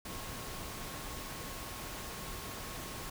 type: tone in noise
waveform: sine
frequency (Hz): 1088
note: C#6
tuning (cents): -33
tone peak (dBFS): -52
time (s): 0.05-3.1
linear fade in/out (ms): 5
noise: pink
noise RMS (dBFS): -43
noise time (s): 0.05-3.1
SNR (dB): -12
effects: none